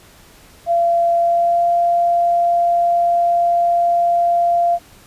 sine tone with pitch glide, 684 to 691.1 Hz, F5 to F5, -36 to -18 cents, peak -12 dBFS, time 0.66-4.79 s, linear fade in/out 50 ms, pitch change +18 cents, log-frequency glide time 1.18-1.68 s, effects pink hiss -46 dBFS RMS until 5.06 s + resampled to 32000 Hz

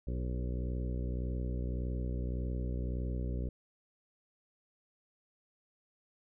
harmonic tone with a mistuned harmonic, 61.74 Hz, B1, in tune, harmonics 1 / 2 / 3 / 4 / 5 / 6 / 7 / 8 / 9, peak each -34 / -40 / -44 / -46 / -48 / -50 / -51 / -52 / -53 dBFS, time 0.07-3.49 s, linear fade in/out 5 ms, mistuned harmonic 7, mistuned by -18 cents, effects none

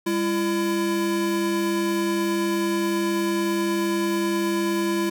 square tone pair together, 200.4 / 337.1 Hz, G3 / E4, +38 / +39 cents, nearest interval major sixth, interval 901 cents, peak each -28 / -23 dBFS, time 0.06-5.1 s, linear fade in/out 10 ms, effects none

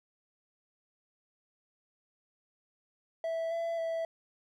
triangle tone with pitch steps, 657 / 669 / 658 Hz, E5 / E5 / E5, -6 / +25 / -3 cents, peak -29 dBFS, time 3.24-4.05 s, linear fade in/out 2 ms, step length 270 ms, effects none

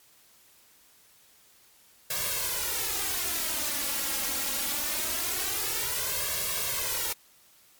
white noise with flanger, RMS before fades -30 dBFS, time 2.1-7.13 s, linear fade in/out 5 ms, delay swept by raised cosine 1.8 to 3.7 ms, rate 0.23 Hz, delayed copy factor +0.85, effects white hiss -59 dBFS RMS until 7.79 s + MP3 96 kbps

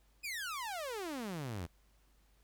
sawtooth exponential sweep, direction down, 2555 to 78.8 Hz, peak -35 dBFS, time 0.23-1.67 s, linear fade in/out 20 ms, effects added 50 Hz sine -67 dBFS peak until 2.43 s + pink hiss -73 dBFS RMS until 2.43 s

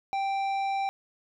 sine tone with tanh clipping, 784 Hz, G5, in tune, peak -28 dBFS, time 0.13-0.89 s, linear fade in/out 0 ms, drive 11 dB, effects none

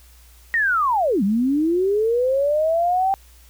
sine linear two-way sweep, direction down then up, 1896 to 188.2 to 786 Hz, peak -16 dBFS, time 0.54-3.14 s, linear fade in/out 0 ms, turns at 1.23 s, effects added 60 Hz sine -47 dBFS peak until 3.49 s + white hiss -53 dBFS RMS until 3.49 s

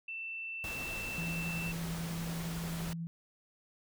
sine tone, 2671 Hz, E7, 22 cents sharp, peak -38 dBFS, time 0.08-1.72 s, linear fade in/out 5 ms
pink noise, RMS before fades -43 dBFS, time 0.64-2.93 s, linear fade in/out 0 ms
sine tone with tremolo, 166.7 Hz, E3, 20 cents sharp, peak -35 dBFS, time 1.18-3.07 s, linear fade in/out 0 ms, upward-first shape triangle, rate 11 Hz, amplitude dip 25%
effects none

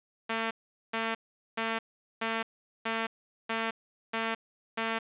5% pulse tone bursts, 225.4 Hz, A3, 42 cents sharp, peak -18 dBFS, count 8, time 0.29-4.99 s, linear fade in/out 10 ms, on 220 ms, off 420 ms, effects resampled to 8000 Hz + 9-bit

